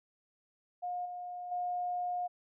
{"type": "tone with level steps", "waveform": "sine", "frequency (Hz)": 715, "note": "F5", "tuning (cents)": 41, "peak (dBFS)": [-34, -39, -32], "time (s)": [0.82, 2.28], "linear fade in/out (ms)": 20, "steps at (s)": [1.05, 1.51], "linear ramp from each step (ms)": 10, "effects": []}